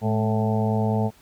harmonic tone with a mistuned harmonic, 110 Hz, A2, in tune, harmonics 1 / 2 / 4 / 5 / 6 / 7 / 8, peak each -23 / -24 / -29 / -34 / -31 / -32 / -33 dBFS, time 0.01-1.11 s, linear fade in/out 50 ms, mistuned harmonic 2, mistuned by -45 cents, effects pink hiss -55 dBFS RMS until 1.21 s

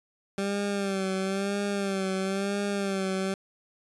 20% pulse tone with vibrato, 196 Hz, G3, in tune, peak -22 dBFS, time 0.38-3.34 s, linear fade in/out 2 ms, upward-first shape sine, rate 1 Hz, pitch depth 56 cents each way, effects resampled to 24000 Hz

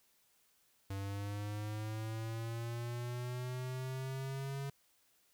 square linear sweep, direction up, 97.5 to 139.1 Hz, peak -39 dBFS, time 0.9-4.7 s, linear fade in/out 5 ms, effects white hiss -72 dBFS RMS until 5.33 s

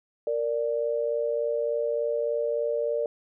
sine tone pair together, 463.9 / 587.3 Hz, A#4 / D5, -8 / 0 cents, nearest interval major third, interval 408 cents, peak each -27 dBFS, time 0.27-3.06 s, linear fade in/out 2 ms, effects none

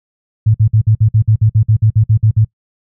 sine tone bursts, 109.1 Hz, A2, 14 cents flat, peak -6 dBFS, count 15, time 0.46-2.448 s, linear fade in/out 10 ms, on 84 ms, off 52 ms, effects noise-tail reverb RT60 0.1 s tail -23 dB re dry

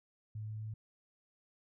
sine tone with pitch steps, 107.5 / 108.19 / 108.87 Hz, A2 / A2 / A2, -40 / -29 / -18 cents, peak -39 dBFS, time 0.35-0.74 s, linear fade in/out 5 ms, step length 130 ms, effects none

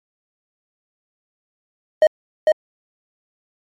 triangle tone with echo, 621 Hz, D#5, 3 cents flat, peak -6 dBFS, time 2.02-2.07 s, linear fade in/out 2 ms, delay 450 ms, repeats 1, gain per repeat -2 dB, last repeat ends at 2.52 s, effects MP3 64 kbps

